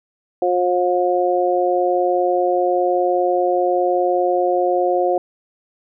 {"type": "harmonic tone", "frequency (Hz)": 179, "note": "F3", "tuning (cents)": 43, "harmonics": [2, 3, 4], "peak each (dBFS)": [-19, -19, -19], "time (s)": [0.42, 5.18], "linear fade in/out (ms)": 2, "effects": []}